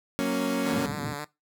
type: chord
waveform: 30% pulse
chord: F# major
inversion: none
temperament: equal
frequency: 185 / 233.1 / 277.2 Hz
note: F#3 / A#3 / C#4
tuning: 0 / 0 / 0 cents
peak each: -30 / -27 / -25 dBFS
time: 0.19-0.86 s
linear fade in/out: 0 ms
type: tone with vibrato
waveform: 5% pulse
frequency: 146.6 Hz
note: D3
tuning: 3 cents flat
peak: -22 dBFS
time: 0.65-1.25 s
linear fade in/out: 10 ms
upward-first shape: square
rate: 7.4 Hz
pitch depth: 33 cents each way
type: band-pass noise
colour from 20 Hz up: pink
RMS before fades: -34 dBFS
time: 0.68-1.16 s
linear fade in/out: 50 ms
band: 110 to 290 Hz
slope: 24 dB/octave
effects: noise-tail reverb RT60 0.2 s tail -19 dB re dry